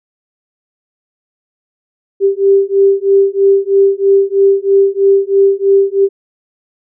sine beating tone pair, 392 / 395.1 Hz, G4 / G4, 0 / +14 cents, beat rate 3.1 Hz, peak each -10 dBFS, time 2.2-6.09 s, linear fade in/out 50 ms, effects none

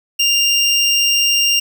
25% pulse tone, 2794 Hz, F7, in tune, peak -8 dBFS, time 0.19-1.6 s, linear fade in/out 10 ms, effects none

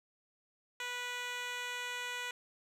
10% pulse tone with band-pass filter, 490.9 Hz, B4, 10 cents flat, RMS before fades -40 dBFS, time 0.8-2.31 s, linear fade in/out 2 ms, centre 2900 Hz, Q 0.55, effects none

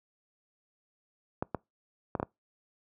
clicks, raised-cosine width 1 ms, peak -16 dBFS, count 5, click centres 1.425 / 1.547 / 2.152 / 2.199 / 2.229 s, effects noise-tail reverb RT60 0.2 s tail -25 dB re dry + high-pass 80 Hz 12 dB/octave

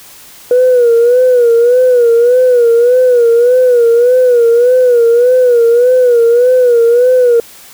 sine tone with vibrato, 485.6 Hz, B4, 29 cents flat, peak -3 dBFS, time 0.51-7.4 s, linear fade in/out 2 ms, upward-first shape sine, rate 1.7 Hz, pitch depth 83 cents each way, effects tanh soft clip ceiling -1 dBFS + white hiss -36 dBFS RMS until 7.73 s

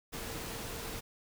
sine tone in noise, 457.3 Hz, A#4, 33 cents flat, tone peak -49 dBFS, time 0.12-1.01 s, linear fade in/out 20 ms, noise pink, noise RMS -41 dBFS, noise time 0.12-1.01 s, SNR -11 dB, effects none

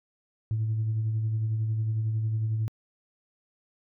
sine tone with tremolo, 110 Hz, A2, in tune, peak -22 dBFS, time 0.51-2.68 s, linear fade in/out 0 ms, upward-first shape sine, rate 11 Hz, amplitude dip 35%, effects tanh soft clip ceiling -21 dBFS

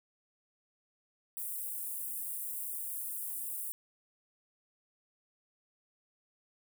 white high-pass noise, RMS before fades -39 dBFS, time 1.37-3.72 s, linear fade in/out 0 ms, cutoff 8700 Hz, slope 48 dB/octave, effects none

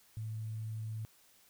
sine tone with sample-and-hold, 110 Hz, A2, in tune, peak -37 dBFS, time 0.17-1.05 s, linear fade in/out 0 ms, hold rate 8820 Hz, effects white hiss -65 dBFS RMS until 1.49 s

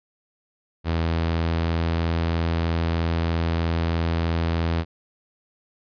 sawtooth tone with pitch glide, 82.41 to 83.13 Hz, E2 to E2, 0 to +15 cents, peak -17 dBFS, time 0.84-4.85 s, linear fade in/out 50 ms, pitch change +15 cents, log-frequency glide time 0.95-1.98 s, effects resampled to 11025 Hz

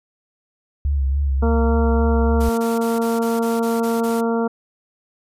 sine tone with vibrato, 69.1 Hz, C#2, 5 cents flat, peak -16 dBFS, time 0.85-2.49 s, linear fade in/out 0 ms, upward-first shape sine, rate 3.5 Hz, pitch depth 60 cents each way
harmonic tone, 230 Hz, A#3, 23 cents flat, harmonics 1 / 2 / 3 / 4 / 5 / 6, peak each -20 / -21 / -28 / -29 / -34 / -32 dBFS, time 1.42-4.48 s, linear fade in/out 10 ms
white noise bursts, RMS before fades -35 dBFS, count 9, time 2.4-4.212 s, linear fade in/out 10 ms, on 180 ms, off 24 ms
effects resampled to 32000 Hz

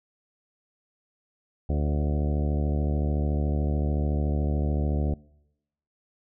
harmonic tone with a mistuned harmonic, 73.7 Hz, D2, 7 cents sharp, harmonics 1 / 2 / 3 / 4 / 5 / 6 / 7 / 8 / 9 / 10, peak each -24 / -30 / -34 / -36 / -38 / -40 / -41 / -42 / -43 / -44 dBFS, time 1.69-5.14 s, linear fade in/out 5 ms, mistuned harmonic 7, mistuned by +25 cents, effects noise-tail reverb RT60 0.9 s tail -24 dB re dry

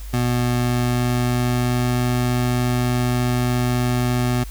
25% pulse tone with pitch glide, 122.4 to 123.39 Hz, B2 to B2, -15 to -1 cents, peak -14 dBFS, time 0.13-4.44 s, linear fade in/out 10 ms, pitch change +14 cents, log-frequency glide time 0.58-1.96 s, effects added 50 Hz sine -30 dBFS peak until 4.5 s + white hiss -44 dBFS RMS until 4.5 s

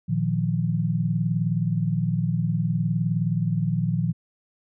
sine chord, Bb suspended fourth, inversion none, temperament just, 116.54 / 155.39 / 174.81 Hz, Bb2 / Eb3 / F3, 0 / -2 / +2 cents, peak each -26 / -25 / -25 dBFS, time 0.08-4.13 s, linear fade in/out 20 ms, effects none

